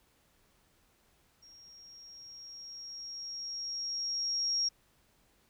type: tone with level ramp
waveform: sine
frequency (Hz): 5588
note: F8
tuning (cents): 0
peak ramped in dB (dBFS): -54 to -27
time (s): 1.42-4.69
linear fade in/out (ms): 10
effects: pink hiss -69 dBFS RMS until 5.49 s